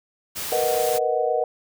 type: noise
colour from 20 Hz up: white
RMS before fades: -30 dBFS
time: 0.35-0.99 s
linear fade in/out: 20 ms
type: chord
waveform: sine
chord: B major seventh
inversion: third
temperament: equal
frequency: 466.2 / 493.9 / 622.3 / 740 Hz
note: A#4 / B4 / D#5 / F#5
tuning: 0 / 0 / 0 / 0 cents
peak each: -25 dBFS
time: 0.52-1.44 s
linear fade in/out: 2 ms
effects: none